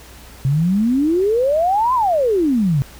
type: exponential two-way sweep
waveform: sine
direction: up then down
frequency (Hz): 129.7 to 1053 to 129.7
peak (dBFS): -13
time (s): 0.45-2.82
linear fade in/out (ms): 0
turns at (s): 1.94
effects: added 60 Hz sine -41 dBFS peak until 2.99 s + pink hiss -42 dBFS RMS until 2.99 s